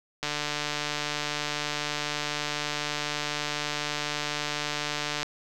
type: click train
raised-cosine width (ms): 0.2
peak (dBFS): -12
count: 741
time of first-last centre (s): 0.23-5.23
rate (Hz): 148
effects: none